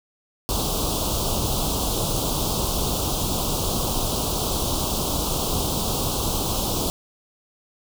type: band-stop noise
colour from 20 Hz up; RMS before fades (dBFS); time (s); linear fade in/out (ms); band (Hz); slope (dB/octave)
pink; -24; 0.49-6.9; 0; 1200 to 3000; 48
effects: none